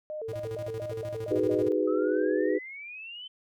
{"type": "tone with vibrato", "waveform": "sine", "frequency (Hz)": 523.3, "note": "C5", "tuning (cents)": 0, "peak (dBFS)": -33, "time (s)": [0.1, 1.72], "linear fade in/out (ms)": 0, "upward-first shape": "square", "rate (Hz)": 4.3, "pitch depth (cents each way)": 270}
{"type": "tone with tremolo", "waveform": "square", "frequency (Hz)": 110.3, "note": "A2", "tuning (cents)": 5, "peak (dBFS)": -37, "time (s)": [0.28, 1.69], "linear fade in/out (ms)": 10, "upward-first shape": "square", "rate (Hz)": 13, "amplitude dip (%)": 70}
{"type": "chord", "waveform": "sine", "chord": "G# minor seventh", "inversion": "second", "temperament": "just", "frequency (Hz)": [311.5, 373.8, 415.3, 498.4], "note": ["D#4", "F#4", "G#4", "B4"], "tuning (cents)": [2, 18, 0, 16], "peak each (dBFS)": -29, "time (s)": [1.3, 2.59], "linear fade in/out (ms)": 20}
{"type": "exponential sweep", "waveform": "sine", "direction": "up", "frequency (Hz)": [1265, 3091], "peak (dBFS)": -39, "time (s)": [1.87, 3.28], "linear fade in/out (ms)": 10}
{"effects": []}